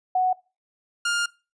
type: tone pair in turn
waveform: sine / sawtooth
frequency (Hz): 740 / 1408.3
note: F#5 / F6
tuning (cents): 0 / +14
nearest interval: major seventh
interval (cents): 1114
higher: second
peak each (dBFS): -18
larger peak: neither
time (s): 0.15-0.33 / 1.05-1.26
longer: second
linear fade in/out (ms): 5
effects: noise-tail reverb RT60 0.3 s tail -22 dB re dry + resampled to 22050 Hz